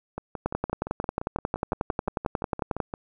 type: two click trains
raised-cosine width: 1 ms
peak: -18 / -11 dBFS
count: 17 / 27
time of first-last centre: 0.18-2.939 / 0.46-2.802 s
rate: 5.8 / 11.1 Hz
effects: none